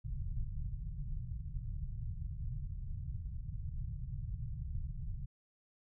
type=low-pass noise; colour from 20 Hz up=pink; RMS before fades=-40 dBFS; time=0.04-5.26 s; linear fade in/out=10 ms; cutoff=150 Hz; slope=48 dB/octave; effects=none